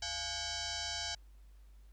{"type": "tone with frequency modulation", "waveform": "sine", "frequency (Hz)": 691, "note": "F5", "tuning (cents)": -19, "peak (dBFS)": -36, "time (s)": [0.02, 1.15], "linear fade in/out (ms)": 5, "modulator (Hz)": 771, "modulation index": 7.6, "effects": ["added 50 Hz sine -54 dBFS peak until 1.92 s", "pink hiss -73 dBFS RMS until 1.92 s"]}